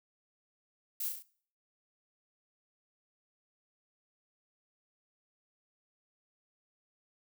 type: noise with echo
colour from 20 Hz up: violet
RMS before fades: -36 dBFS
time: 1-1.09 s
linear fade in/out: 5 ms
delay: 34 ms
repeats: 4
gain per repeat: -4 dB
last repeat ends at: 1.226 s
effects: noise-tail reverb RT60 0.5 s tail -20 dB re dry